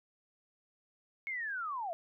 sine linear sweep, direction down, 2200 to 637 Hz, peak -35 dBFS, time 1.27-1.93 s, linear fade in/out 0 ms, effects none

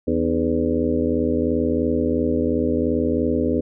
harmonic tone with a mistuned harmonic, 82.9 Hz, E2, 10 cents sharp, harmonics 1 / 2 / 3 / 4 / 5 / 6 / 7, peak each -28 / -33 / -22 / -24 / -25 / -25 / -32 dBFS, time 0.07-3.61 s, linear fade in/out 10 ms, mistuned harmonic 4, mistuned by -120 cents, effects none

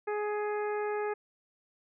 harmonic tone with a mistuned harmonic, 418.4 Hz, G#4, 13 cents sharp, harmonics 1 / 2 / 3 / 4 / 5 / 6, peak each -31 / -37 / -42 / -43 / -47 / -51 dBFS, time 0.07-1.14 s, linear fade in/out 10 ms, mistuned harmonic 6, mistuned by -18 cents, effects none

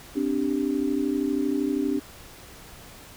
sine chord, C suspended second, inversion none, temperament just, 261.6 / 294.3 / 392.4 Hz, C4 / D4 / G4, 0 / +4 / +2 cents, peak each -27 / -25 / -30 dBFS, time 0.15-2 s, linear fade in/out 20 ms, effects pink hiss -46 dBFS RMS until 3.16 s

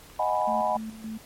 click train, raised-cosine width 0.3 ms, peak -35 dBFS, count 10, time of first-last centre 0.1-0.67 s, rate 15.8 Hz
sine chord, G# minor seventh, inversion second, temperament equal, 622.3 / 740 / 830.6 / 987.8 Hz, D#5 / F#5 / G#5 / B5, 0 / 0 / 0 / 0 cents, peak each -28 dBFS, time 0.19-0.77 s, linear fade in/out 5 ms
sine tone with tremolo, 220 Hz, A3, in tune, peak -32 dBFS, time 0.47-1.18 s, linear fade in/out 10 ms, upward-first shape square, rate 3.5 Hz, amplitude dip 65%
effects pink hiss -50 dBFS RMS until 1.25 s + MP3 64 kbps

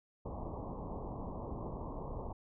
pink low-pass noise, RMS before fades -42 dBFS, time 0.25-2.33 s, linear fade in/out 10 ms, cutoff 1100 Hz, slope 96 dB/octave, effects none

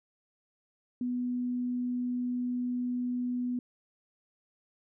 sine tone, 246.9 Hz, B3, in tune, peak -29 dBFS, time 1.01-3.59 s, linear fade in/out 2 ms, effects none

